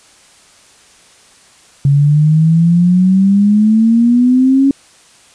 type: exponential sweep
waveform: sine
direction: up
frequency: 138.59 to 277.2 Hz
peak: -6 dBFS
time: 1.85-4.71 s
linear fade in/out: 2 ms
effects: white hiss -45 dBFS RMS until 5.34 s + resampled to 22050 Hz